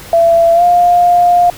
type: tone with pitch glide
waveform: sine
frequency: 672 to 704.6 Hz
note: E5 to F5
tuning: +33 to +15 cents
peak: -5 dBFS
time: 0.13-1.5 s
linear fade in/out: 2 ms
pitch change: +82 cents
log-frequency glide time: 0.54-0.63 s
effects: pink hiss -32 dBFS RMS until 1.57 s